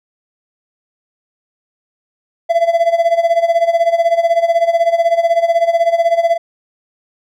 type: tone with tremolo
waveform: triangle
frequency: 674 Hz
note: E5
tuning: 38 cents sharp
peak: -5 dBFS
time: 2.49-6.38 s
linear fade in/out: 20 ms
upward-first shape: sine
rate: 16 Hz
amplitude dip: 80%
effects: none